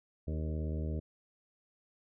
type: harmonic tone with a mistuned harmonic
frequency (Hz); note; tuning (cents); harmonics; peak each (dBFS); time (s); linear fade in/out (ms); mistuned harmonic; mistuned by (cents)
77.78; D#2; 0; 1 / 2 / 3 / 4 / 5 / 6 / 7 / 8; -34 / -40 / -44 / -46 / -48 / -50 / -51 / -52; 0.27-1; 10; 5; +30
effects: none